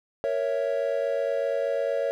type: chord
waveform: triangle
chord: A# diminished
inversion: none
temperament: equal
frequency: 466.2 / 554.4 / 659.3 Hz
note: A#4 / C#5 / E5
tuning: 0 / 0 / 0 cents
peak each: -28 / -24 / -29 dBFS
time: 0.24-2.11 s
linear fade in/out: 0 ms
effects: none